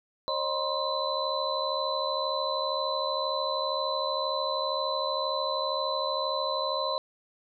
sine tone cluster, 538 / 611 / 967 / 1049 / 4012 Hz, C5 / D#5 / B5 / C6 / B7, +48 / -32 / -37 / +4 / +26 cents, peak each -33 / -33 / -37 / -32 / -33 dBFS, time 0.28-6.98 s, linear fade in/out 0 ms, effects none

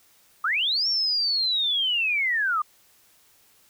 sine linear two-way sweep, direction up then down, 1171 to 5540 to 1171 Hz, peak -21 dBFS, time 0.44-2.62 s, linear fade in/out 5 ms, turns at 0.88 s, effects white hiss -59 dBFS RMS until 3.69 s

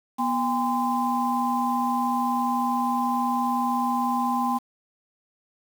sine tone cluster, 244.1 / 805 / 1031 Hz, B3 / G5 / C6, -20 / +46 / -26 cents, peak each -26 dBFS, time 0.18-4.59 s, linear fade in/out 20 ms, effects 7-bit

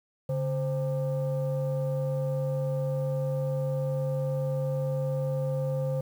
sine tone pair together, 141.84 / 523.3 Hz, C#3 / C5, +40 / 0 cents, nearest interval octave + major seventh, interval 2260 cents, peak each -26 / -28 dBFS, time 0.29-6.01 s, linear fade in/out 5 ms, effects tanh soft clip ceiling -23 dBFS + 9-bit

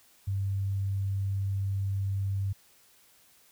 sine tone, 98 Hz, G2, in tune, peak -27 dBFS, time 0.27-2.53 s, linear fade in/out 10 ms, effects white hiss -61 dBFS RMS until 3.51 s

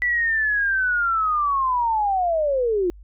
sine linear sweep, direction down, 1975.5 to 339 Hz, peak -18 dBFS, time 0.02-2.9 s, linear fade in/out 0 ms, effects added 50 Hz sine -41 dBFS peak until 3.03 s

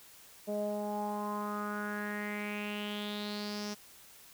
sawtooth tone with low-pass filter sweep, 207.7 Hz, G#3, in tune, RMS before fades -37 dBFS, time 0.47-3.75 s, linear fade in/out 20 ms, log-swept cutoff 570 to 5700 Hz, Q 5.9, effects white hiss -56 dBFS RMS until 4.33 s

